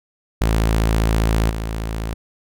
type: tone with level steps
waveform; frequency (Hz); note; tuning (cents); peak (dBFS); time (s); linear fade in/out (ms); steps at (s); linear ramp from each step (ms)
sawtooth; 55; A1; 0; -11 / -19; 0.41-2.14; 5; 1.5; 5
effects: none